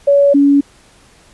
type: tone pair in turn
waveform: sine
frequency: 565 / 282.5 Hz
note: C#5 / C#4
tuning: +33 / +33 cents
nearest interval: octave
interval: 1200 cents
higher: first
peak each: -6 dBFS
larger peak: neither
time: 0.07-0.34 / 0.34-0.61 s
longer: neither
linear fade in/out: 10 ms
effects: pink hiss -47 dBFS RMS until 1.33 s + resampled to 24000 Hz

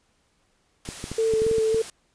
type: noise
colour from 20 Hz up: white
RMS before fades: -38 dBFS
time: 0.85-1.9 s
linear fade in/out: 2 ms
type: clicks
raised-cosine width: 3 ms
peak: -19 dBFS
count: 9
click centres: 0.889 / 1.041 / 1.116 / 1.337 / 1.419 / 1.466 / 1.513 / 1.583 / 1.745 s
type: tone with vibrato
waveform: sine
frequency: 443.9 Hz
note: A4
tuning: 15 cents sharp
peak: -19 dBFS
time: 1.18-1.82 s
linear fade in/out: 5 ms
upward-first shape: square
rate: 3.7 Hz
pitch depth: 14 cents each way
effects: pink hiss -67 dBFS RMS until 2.14 s + resampled to 22050 Hz

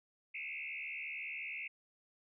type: tone with frequency modulation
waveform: sine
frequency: 2401 Hz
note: D7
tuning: 38 cents sharp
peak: -40 dBFS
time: 0.34-1.68 s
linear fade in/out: 10 ms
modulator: 74.4 Hz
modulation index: 3.9
effects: none

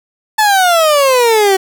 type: exponential sweep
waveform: 30% pulse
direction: down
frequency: 880 to 375.9 Hz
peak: -5 dBFS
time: 0.38-1.57 s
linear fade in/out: 10 ms
effects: none

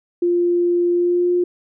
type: tone with pitch glide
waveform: sine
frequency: 349.2 to 354.5 Hz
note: F4 to F4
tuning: 0 to +26 cents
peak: -14 dBFS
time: 0.22-1.44 s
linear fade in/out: 5 ms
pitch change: +26 cents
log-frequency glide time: 0.92-1.32 s
effects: none

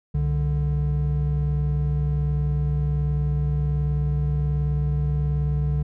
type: tone pair together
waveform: triangle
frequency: 65.6 / 146.88 Hz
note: C2 / D3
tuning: +5 / +1 cents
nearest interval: octave + major second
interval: 1396 cents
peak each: -22 / -20 dBFS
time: 0.14-5.83 s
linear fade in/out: 10 ms
effects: none

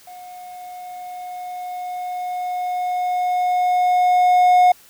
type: tone with level ramp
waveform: triangle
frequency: 724 Hz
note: F#5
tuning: 38 cents flat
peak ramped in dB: -34 to -7 dBFS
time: 0.07-4.72 s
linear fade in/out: 5 ms
effects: white hiss -49 dBFS RMS until 4.89 s

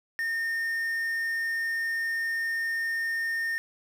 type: tone with quantisation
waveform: triangle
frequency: 1825 Hz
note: A#6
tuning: 37 cents flat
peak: -25 dBFS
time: 0.19-3.58 s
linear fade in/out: 0 ms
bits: 8
effects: none

